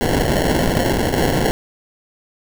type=noise with sample-and-hold; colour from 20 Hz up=white; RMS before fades=-17 dBFS; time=0.01-1.51 s; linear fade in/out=0 ms; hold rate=1225 Hz; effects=none